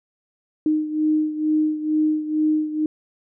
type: beating tone pair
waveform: sine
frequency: 307.6 / 309.8 Hz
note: D#4 / D#4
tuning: -20 / -7 cents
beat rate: 2.2 Hz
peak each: -19 / -24 dBFS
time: 0.66-2.86 s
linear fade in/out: 2 ms
effects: none